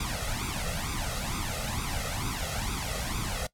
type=noise with flanger; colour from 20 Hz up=pink; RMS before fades=-32 dBFS; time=0-3.47 s; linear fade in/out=5 ms; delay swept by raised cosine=0.82 to 1.56 ms; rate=2.2 Hz; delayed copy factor=+0.8; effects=noise-tail reverb RT60 0.1 s tail -19 dB re dry + low-pass 12000 Hz 12 dB/octave